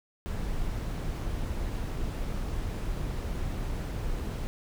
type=noise; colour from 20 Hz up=brown; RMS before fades=-32 dBFS; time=0.26-4.47 s; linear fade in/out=0 ms; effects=none